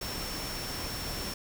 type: tone in noise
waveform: sine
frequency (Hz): 5430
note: F8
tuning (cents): -50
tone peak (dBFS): -40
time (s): 0.01-1.34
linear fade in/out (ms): 5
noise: pink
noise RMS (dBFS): -37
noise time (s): 0.01-1.34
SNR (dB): -6
effects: none